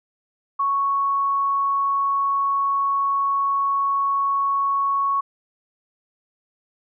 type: tone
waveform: sine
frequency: 1108.7 Hz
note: C#6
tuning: in tune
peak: -18 dBFS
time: 0.59-5.21 s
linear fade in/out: 10 ms
effects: none